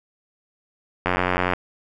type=click train; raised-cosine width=0.5 ms; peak=-5 dBFS; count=44; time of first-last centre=1.06-1.535 s; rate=90.5 Hz; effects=none